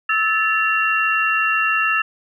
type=tone cluster; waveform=sine; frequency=1305 / 1744 / 2743 Hz; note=E6 / A6 / F7; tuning=-18 / -16 / -32 cents; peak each=-20 dBFS; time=0.09-2.02 s; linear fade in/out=5 ms; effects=none